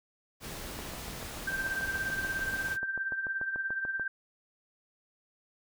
pink noise, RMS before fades -41 dBFS, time 0.4-2.78 s, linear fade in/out 50 ms
click train, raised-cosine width 1 ms, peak -28 dBFS, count 23, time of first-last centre 0.79-3.997 s, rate 6.86 Hz
sine tone with tremolo, 1568 Hz, G6, in tune, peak -28 dBFS, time 1.47-4.08 s, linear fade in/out 5 ms, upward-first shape triangle, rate 17 Hz, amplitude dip 65%
effects none

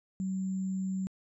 sine tone with sample-and-hold, 189.2 Hz, F#3, 39 cents sharp, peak -30 dBFS, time 0.2-1.07 s, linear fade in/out 0 ms, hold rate 7350 Hz, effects resampled to 22050 Hz

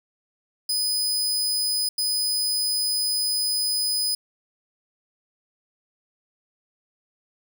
sawtooth tone bursts at uneven times, 5000 Hz, D#8, 8 cents sharp, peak -19 dBFS, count 2, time 0.69-1.89 / 1.98-4.15 s, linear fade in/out 5 ms, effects 9-bit

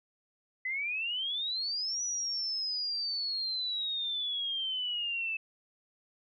sine exponential two-way sweep, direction up then down, 2000 to 5920 to 2617 Hz, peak -31 dBFS, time 0.65-5.37 s, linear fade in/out 5 ms, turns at 2.03 s, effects none

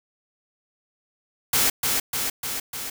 white noise with echo, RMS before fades -20 dBFS, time 1.53-1.7 s, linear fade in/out 5 ms, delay 300 ms, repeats 4, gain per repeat -3 dB, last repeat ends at 2.9 s, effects none

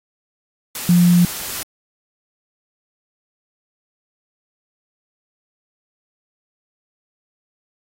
sine tone in noise, 175.3 Hz, F3, 7 cents sharp, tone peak -9 dBFS, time 0.89-1.25 s, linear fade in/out 2 ms, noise white, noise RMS -27 dBFS, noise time 0.75-1.63 s, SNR +15 dB, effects AAC 48 kbps

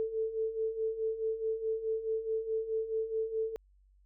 sine beating tone pair, 440 / 444.7 Hz, A4 / A4, 0 / +18 cents, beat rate 4.7 Hz, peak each -37 / -32 dBFS, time 0-3.56 s, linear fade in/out 0 ms, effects added 48 Hz sine -61 dBFS peak until 4.05 s

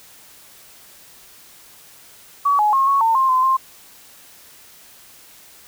sine tone with pitch steps, 1134 / 842 / 1078 / 1107 / 903 / 1059 / 1029 / 1056 Hz, C#6 / G#5 / C#6 / C#6 / A5 / C6 / C6 / C6, +39 / +24 / -49 / -3 / +45 / +21 / -29 / +16 cents, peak -13 dBFS, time 2.45-3.57 s, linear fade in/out 10 ms, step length 140 ms, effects white hiss -46 dBFS RMS until 5.67 s

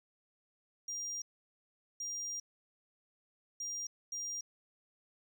sine tone bursts at uneven times, 5700 Hz, F8, 34 cents sharp, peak -35 dBFS, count 4, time 0.88-1.22 / 2-2.4 / 3.6-3.87 / 4.12-4.41 s, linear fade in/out 5 ms, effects tanh soft clip ceiling -36 dBFS + 11-bit

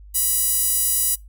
sawtooth tone with high-pass filter, 981 Hz, B5, 12 cents flat, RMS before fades -20 dBFS, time 0.14-1.16 s, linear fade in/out 20 ms, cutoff 10000 Hz, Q 1.8, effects noise-tail reverb RT60 0.2 s tail -24 dB re dry + added 50 Hz sine -40 dBFS peak until 1.28 s

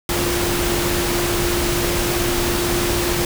sine tone in noise, 349.2 Hz, F4, in tune, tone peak -22 dBFS, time 0.09-3.25 s, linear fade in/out 2 ms, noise pink, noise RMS -21 dBFS, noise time 0.09-3.25 s, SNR -4 dB, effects none

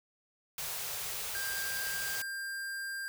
white band-stop noise, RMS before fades -38 dBFS, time 0.58-2.22 s, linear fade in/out 2 ms, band 190 to 380 Hz, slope 96 dB/octave
square tone, 1593 Hz, G6, 27 cents sharp, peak -37 dBFS, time 1.35-3.08 s, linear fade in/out 0 ms
effects none

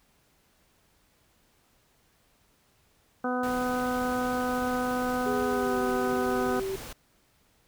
harmonic tone, 250 Hz, B3, 21 cents sharp, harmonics 1 / 2 / 3 / 4 / 5 / 6, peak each -30 / -32 / -33 / -39 / -35 / -37 dBFS, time 3.24-6.6 s, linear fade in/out 5 ms
pink noise, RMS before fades -41 dBFS, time 3.43-6.93 s, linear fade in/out 5 ms
sine tone with pitch glide, 413.7 to 386 Hz, G#4 to G4, -7 to -27 cents, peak -29 dBFS, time 5.26-6.76 s, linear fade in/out 5 ms, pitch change -120 cents, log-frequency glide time 5.47-5.78 s
effects pink hiss -66 dBFS RMS until 7.67 s

